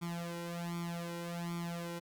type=tone with flanger; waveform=sawtooth; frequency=171.1 Hz; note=F3; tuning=35 cents flat; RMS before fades=-40 dBFS; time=0.01-2 s; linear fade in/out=20 ms; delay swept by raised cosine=0.88 to 2.08 ms; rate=1.3 Hz; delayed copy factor=+0.9; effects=Opus 48 kbps